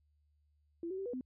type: tone with pitch steps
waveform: sine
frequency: 337.7 / 377.8 / 388.3 / 486.1 / 255.2 Hz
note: E4 / F#4 / G4 / B4 / C4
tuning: +42 / +36 / -16 / -28 / -43 cents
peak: -37 dBFS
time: 0.83-1.21 s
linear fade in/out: 2 ms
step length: 76 ms
effects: added 74 Hz sine -70 dBFS peak until 1.25 s